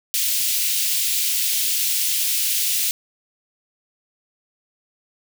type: high-pass noise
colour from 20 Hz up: white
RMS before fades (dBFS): -21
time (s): 0.14-2.91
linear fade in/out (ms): 0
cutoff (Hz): 2500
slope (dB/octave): 24
effects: none